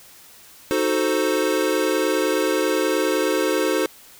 square chord, D# diminished seventh, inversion none, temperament equal, 311.1 / 370 / 440 / 523.3 Hz, D#4 / F#4 / A4 / C5, 0 / 0 / 0 / 0 cents, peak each -25 dBFS, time 0.71-3.86 s, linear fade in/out 0 ms, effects white hiss -47 dBFS RMS until 4.19 s

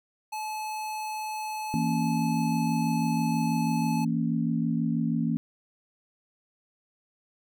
square tone, 861 Hz, A5, 38 cents flat, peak -32 dBFS, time 0.32-4.05 s, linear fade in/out 10 ms
sine chord, A# diminished, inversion second, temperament equal with one note detuned, 164.81 / 231.1 / 277.2 Hz, E3 / A#3 / C#4, 0 / -15 / 0 cents, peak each -28 / -27 / -31 dBFS, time 1.74-5.37 s, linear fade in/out 0 ms
effects none

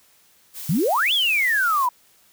blue noise, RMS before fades -34 dBFS, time 0.53-1.89 s, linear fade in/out 50 ms
sine exponential two-way sweep, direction up then down, 138.9 to 3522 to 956 Hz, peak -17 dBFS, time 0.69-1.89 s, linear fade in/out 5 ms, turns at 1.13 s
effects white hiss -57 dBFS RMS until 2.32 s

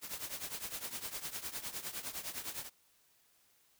white noise with tremolo, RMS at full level -39 dBFS, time 0.01-2.7 s, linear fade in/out 50 ms, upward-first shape triangle, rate 9.8 Hz, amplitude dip 85%, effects white hiss -70 dBFS RMS until 3.79 s

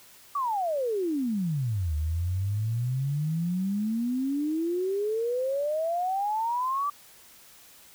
sine exponential two-way sweep, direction down then up, 1174.7 to 74.3 to 1174.7 Hz, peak -25 dBFS, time 0.35-6.9 s, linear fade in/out 5 ms, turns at 1.95 s, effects white hiss -53 dBFS RMS until 7.94 s

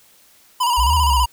square tone with vibrato, 976 Hz, B5, 21 cents flat, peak -16 dBFS, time 0.6-1.26 s, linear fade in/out 10 ms, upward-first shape square, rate 15 Hz, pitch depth 53 cents each way
sine exponential two-way sweep, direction up then down, 55 to 80.4 to 61.5 Hz, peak -16 dBFS, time 0.77-1.26 s, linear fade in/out 20 ms, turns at 0.94 s
effects white hiss -52 dBFS RMS until 1.32 s

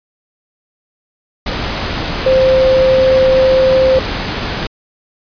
sine tone in noise, 523.3 Hz, C5, in tune, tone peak -7 dBFS, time 2.26-3.99 s, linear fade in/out 5 ms, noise pink, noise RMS -19 dBFS, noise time 1.46-4.67 s, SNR +9 dB, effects resampled to 11025 Hz

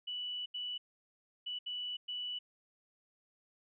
sine tone bursts at uneven times, 2960 Hz, F#7, in tune, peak -37 dBFS, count 5, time 0.07-0.46 / 0.54-0.78 / 1.46-1.59 / 1.66-1.97 / 2.08-2.39 s, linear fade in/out 10 ms, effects none

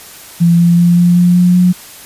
sine tone with pitch steps, 170.2 / 171.78 / 173.38 / 174.98 / 176.61 / 178.25 / 179.9 Hz, F3 / F3 / F3 / F3 / F3 / F3 / F#3, -44 / -28 / -12 / +4 / +20 / +36 / -48 cents, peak -5 dBFS, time 0.4-1.73 s, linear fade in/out 20 ms, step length 190 ms, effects white hiss -34 dBFS RMS until 2.05 s + resampled to 32000 Hz

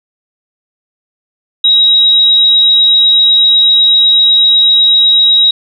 sine tone, 3823 Hz, A#7, 43 cents sharp, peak -4 dBFS, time 1.64-5.51 s, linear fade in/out 5 ms, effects none

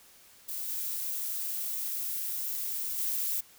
violet noise with level steps, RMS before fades -36 / -34 / -31 dBFS, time 0.48-3.41 s, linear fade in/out 10 ms, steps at 0.68 / 2.98 s, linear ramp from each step 5 ms, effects white hiss -57 dBFS RMS until 3.58 s

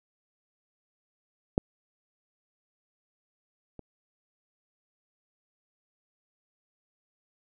clicks, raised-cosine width 2 ms, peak -9 / -29 dBFS, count 2, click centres 1.579 / 3.793 s, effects none

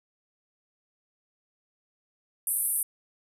pink band-pass noise, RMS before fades -28 dBFS, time 2.47-2.83 s, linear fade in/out 2 ms, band 8900 to 13000 Hz, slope 96 dB/octave, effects none

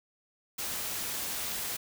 white noise, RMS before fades -35 dBFS, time 0.58-1.77 s, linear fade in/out 10 ms, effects none

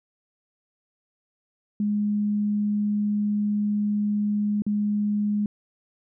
sine tone with dropouts, 207.7 Hz, G#3, in tune, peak -21 dBFS, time 1.8-5.46 s, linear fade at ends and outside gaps 2 ms, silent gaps 4.621-4.665 s, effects none

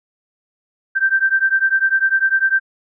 sine beating tone pair, 1561 / 1571 Hz, G6 / G6, -8 / +3 cents, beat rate 10 Hz, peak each -16 dBFS, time 0.95-2.6 s, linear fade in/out 20 ms, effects none

